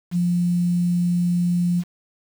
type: tone with quantisation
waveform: sine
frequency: 175.4 Hz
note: F3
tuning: 8 cents sharp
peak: -17 dBFS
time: 0.11-1.84 s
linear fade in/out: 50 ms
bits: 7
effects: none